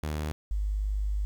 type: tone pair in turn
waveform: sawtooth / sine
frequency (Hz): 76.1 / 50.79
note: D#2 / G#1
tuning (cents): -38 / -38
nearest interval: perfect fifth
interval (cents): 700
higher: first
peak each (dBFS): -26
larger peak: neither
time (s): 0.03-0.32 / 0.51-1.25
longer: second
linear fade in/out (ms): 0
effects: 10-bit